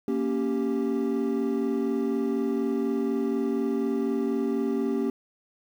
triangle chord, G diminished, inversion first, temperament equal, 233.1 / 277.2 / 392 Hz, Bb3 / Db4 / G4, 0 / 0 / 0 cents, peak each -26 dBFS, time 0.08-5.1 s, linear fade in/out 2 ms, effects tanh soft clip ceiling -14 dBFS + 9-bit

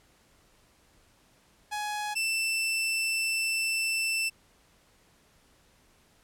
sawtooth tone pair in turn, 838 / 2665 Hz, G#5 / E7, +15 / +18 cents, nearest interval octave + minor sixth, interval 2003 cents, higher second, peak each -27 / -23 dBFS, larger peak second, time 1.71-2.15 / 2.15-4.3 s, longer second, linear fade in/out 20 ms, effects pink hiss -63 dBFS RMS until 6.23 s + low-pass 12000 Hz 12 dB/octave

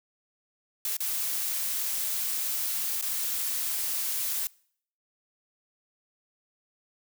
blue noise with dropouts, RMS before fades -30 dBFS, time 0.85-4.47 s, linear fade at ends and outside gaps 1 ms, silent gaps 0.968-1.004 / 3.012-3.025 s, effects noise-tail reverb RT60 0.6 s tail -24 dB re dry

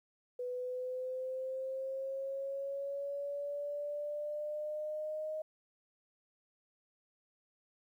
sine linear sweep, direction up, 494.3 to 624 Hz, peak -36 dBFS, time 0.39-5.42 s, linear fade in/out 5 ms, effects 12-bit

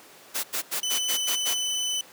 white noise bursts, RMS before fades -28 dBFS, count 7, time 0.34-1.547 s, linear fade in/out 20 ms, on 97 ms, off 88 ms
25% pulse tone, 3008 Hz, F#7, 28 cents sharp, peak -22 dBFS, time 0.83-2.01 s, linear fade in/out 2 ms
effects pink hiss -49 dBFS RMS until 2.12 s + high-pass 300 Hz 12 dB/octave

